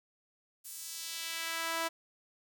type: tone with high-pass filter sweep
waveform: sawtooth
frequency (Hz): 329.5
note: E4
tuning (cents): -1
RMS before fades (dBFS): -38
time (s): 0.64-1.89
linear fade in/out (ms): 20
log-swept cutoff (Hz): 10000 to 780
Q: 0.96
effects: none